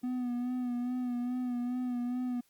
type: tone with vibrato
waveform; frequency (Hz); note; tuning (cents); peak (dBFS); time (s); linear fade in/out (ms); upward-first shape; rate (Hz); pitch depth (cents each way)
triangle; 246.9; B3; 0; -29; 0.03-2.41; 10; sine; 2.4; 36
effects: white hiss -70 dBFS RMS until 2.49 s + Opus 48 kbps